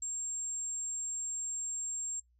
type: tone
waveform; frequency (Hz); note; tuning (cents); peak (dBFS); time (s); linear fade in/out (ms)
sine; 7459; A#8; 0; -34; 0.02-2.2; 5
effects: noise-tail reverb RT60 0.1 s tail -22 dB re dry + added 60 Hz sine -66 dBFS peak until 2.39 s